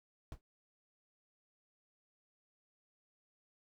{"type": "noise with exponential decay", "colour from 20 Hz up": "brown", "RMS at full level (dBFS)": -41, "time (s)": [0.32, 0.41], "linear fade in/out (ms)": 1, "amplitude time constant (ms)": 19, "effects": []}